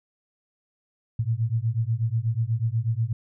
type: beating tone pair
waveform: sine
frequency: 110 / 118.2 Hz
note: A2 / A#2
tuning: 0 / +24 cents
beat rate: 8.2 Hz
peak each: -25 dBFS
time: 1.19-3.13 s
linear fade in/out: 5 ms
effects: none